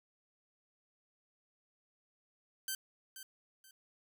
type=tone with echo; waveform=5% pulse; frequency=1550 Hz; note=G6; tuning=20 cents flat; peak=-25 dBFS; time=2.68-2.75 s; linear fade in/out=2 ms; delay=480 ms; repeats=2; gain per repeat=-11 dB; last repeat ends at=3.71 s; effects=none